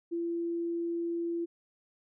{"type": "tone", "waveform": "sine", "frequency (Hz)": 339.2, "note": "E4", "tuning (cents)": 50, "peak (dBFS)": -30, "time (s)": [0.11, 1.46], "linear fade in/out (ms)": 20, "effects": []}